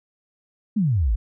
sine exponential sweep, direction down, 229.6 to 46.25 Hz, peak -17 dBFS, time 0.76-1.16 s, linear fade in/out 10 ms, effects none

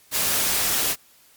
white noise, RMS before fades -22 dBFS, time 0.11-0.96 s, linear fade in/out 50 ms, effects white hiss -55 dBFS RMS until 1.36 s + MP3 96 kbps

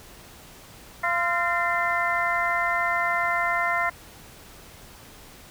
harmonic tone with a mistuned harmonic, 344.9 Hz, F4, 22 cents flat, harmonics 2 / 3 / 4 / 5 / 6, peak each -28 / -28 / -28 / -28 / -28 dBFS, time 1.03-3.9 s, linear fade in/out 10 ms, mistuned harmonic 5, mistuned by +74 cents, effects pink hiss -47 dBFS RMS until 5.5 s

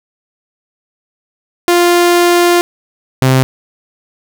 sawtooth tone pair in turn, 349.2 / 130.8 Hz, F4 / C3, 0 / 0 cents, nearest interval octave + perfect fourth, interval 1700 cents, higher first, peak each -3 dBFS, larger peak neither, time 1.68-2.61 / 3.22-3.43 s, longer first, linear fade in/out 0 ms, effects none

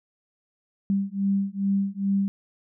sine beating tone pair, 196 / 198.4 Hz, G3 / G3, 0 / +21 cents, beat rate 2.4 Hz, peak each -25 dBFS, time 0.9-2.28 s, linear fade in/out 0 ms, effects none

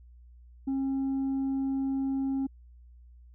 sine tone, 270 Hz, C#4, 45 cents flat, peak -24 dBFS, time 0.67-2.47 s, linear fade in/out 10 ms, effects tanh soft clip ceiling -26 dBFS + added 60 Hz sine -50 dBFS peak until 3.34 s

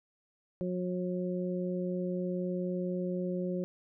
harmonic tone, 180.8 Hz, F#3, 40 cents flat, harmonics 1 / 2 / 3, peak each -33 / -36 / -38 dBFS, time 0.61-3.64 s, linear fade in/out 0 ms, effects none

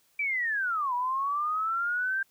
sine linear two-way sweep, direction down then up, 2349 to 962 to 1588 Hz, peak -26 dBFS, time 0.19-2.23 s, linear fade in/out 5 ms, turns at 0.94 s, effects white hiss -67 dBFS RMS until 2.3 s

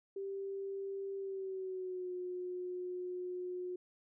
sine tone with pitch glide, 392 to 361.5 Hz, G4 to F#4, 0 to -40 cents, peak -38 dBFS, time 0.16-3.76 s, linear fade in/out 5 ms, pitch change -140 cents, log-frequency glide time 1.17-2.12 s, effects none

